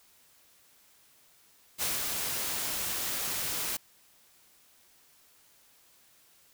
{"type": "noise with ADSR envelope", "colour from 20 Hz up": "white", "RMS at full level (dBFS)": -30, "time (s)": [1.78, 3.77], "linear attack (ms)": 39, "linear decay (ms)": 200, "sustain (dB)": -3, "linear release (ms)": 6, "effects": ["white hiss -62 dBFS RMS until 6.53 s"]}